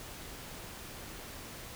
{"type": "silence", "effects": ["pink hiss -46 dBFS RMS until 1.75 s"]}